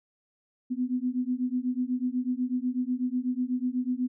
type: beating tone pair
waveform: sine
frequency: 247 / 255.1 Hz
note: B3 / C4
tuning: 0 / -44 cents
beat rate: 8.1 Hz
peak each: -29 dBFS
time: 0.7-4.08 s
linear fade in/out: 20 ms
effects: none